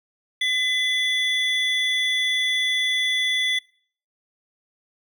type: tone pair together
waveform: triangle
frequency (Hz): 2021 / 3443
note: B6 / A7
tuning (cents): +39 / -38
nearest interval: major sixth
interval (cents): 923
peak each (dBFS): -21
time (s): 0.41-3.59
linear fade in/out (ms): 5
effects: noise-tail reverb RT60 0.5 s tail -23 dB re dry